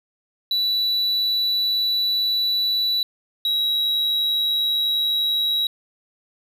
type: tone pair in turn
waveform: triangle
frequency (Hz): 3951 / 3863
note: B7 / B7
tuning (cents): 0 / -39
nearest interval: unison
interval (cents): 39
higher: first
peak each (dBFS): -17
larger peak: neither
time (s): 0.51-3.03 / 3.45-5.67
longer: first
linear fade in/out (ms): 2
effects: none